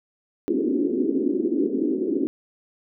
pink band-pass noise, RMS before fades -23 dBFS, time 0.48-2.27 s, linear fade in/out 0 ms, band 250 to 390 Hz, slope 48 dB/octave, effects none

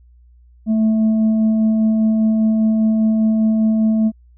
sine tone with frequency modulation, 220 Hz, A3, in tune, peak -12 dBFS, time 0.66-4.12 s, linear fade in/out 50 ms, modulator 435 Hz, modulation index 0.26, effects added 60 Hz sine -45 dBFS peak until 4.37 s

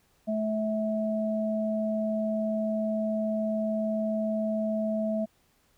sine tone pair together, 216.9 / 650 Hz, A3 / E5, -25 / -24 cents, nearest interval octave + perfect fifth, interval 1901 cents, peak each -28 / -29 dBFS, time 0.27-5.26 s, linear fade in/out 20 ms, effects pink hiss -67 dBFS RMS until 5.77 s

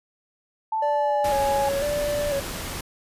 sine tone with pitch glide, 880 to 834.5 Hz, A5 to G#5, 0 to +8 cents, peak -22 dBFS, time 0.72-1.69 s, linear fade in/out 5 ms, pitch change -92 cents, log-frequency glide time 0.87-1.18 s
triangle tone with vibrato, 570 Hz, C#5, 48 cents sharp, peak -21 dBFS, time 0.82-2.4 s, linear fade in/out 5 ms, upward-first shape square, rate 1 Hz, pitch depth 46 cents each way
pink noise, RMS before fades -32 dBFS, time 1.24-2.81 s, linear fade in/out 5 ms
effects resampled to 32000 Hz

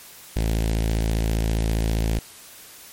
sawtooth tone with notch filter, 55 Hz, A1, in tune, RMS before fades -22 dBFS, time 0.36-2.19 s, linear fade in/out 5 ms, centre 1200 Hz, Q 1.1, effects white hiss -44 dBFS RMS until 2.92 s + MP3 64 kbps

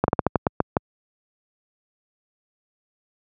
slowing click train, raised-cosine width 1 ms, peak -3 dBFS, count 9, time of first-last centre 0.04-0.768 s, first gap 41 ms, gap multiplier 1.22, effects high-pass 80 Hz 12 dB/octave

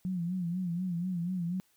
sine tone with vibrato, 177.4 Hz, F3, 27 cents sharp, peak -30 dBFS, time 0.05-1.6 s, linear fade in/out 0 ms, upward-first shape sine, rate 4.1 Hz, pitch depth 93 cents each way, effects white hiss -69 dBFS RMS until 1.76 s

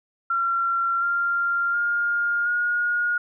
sine tone with pitch steps, 1368 / 1390.3 / 1413 / 1436 Hz, F6 / F6 / F6 / F6, -36 / -8 / +20 / +48 cents, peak -20 dBFS, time 0.3-3.18 s, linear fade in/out 5 ms, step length 720 ms, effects none

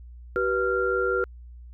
sine tone cluster, 381.7 / 486.8 / 1387 Hz, G4 / B4 / F6, -46 / -25 / -12 cents, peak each -26 dBFS, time 0.36-1.24 s, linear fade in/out 0 ms, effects added 60 Hz sine -41 dBFS peak until 1.73 s

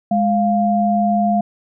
sine tone pair together, 207.7 / 698.5 Hz, G#3 / F5, 0 / 0 cents, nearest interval octave + major sixth, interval 2100 cents, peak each -16 dBFS, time 0.11-1.41 s, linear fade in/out 5 ms, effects none

